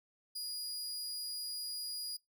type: tone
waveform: sawtooth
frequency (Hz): 4885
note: D#8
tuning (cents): -33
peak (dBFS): -36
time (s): 0.35-2.17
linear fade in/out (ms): 10
effects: noise-tail reverb RT60 0.2 s tail -23 dB re dry